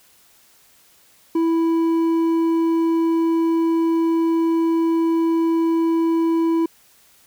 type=tone with hard clipping; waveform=sine; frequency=329.6 Hz; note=E4; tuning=in tune; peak=-17 dBFS; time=1.35-6.66 s; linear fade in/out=5 ms; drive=5 dB; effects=white hiss -54 dBFS RMS until 7.26 s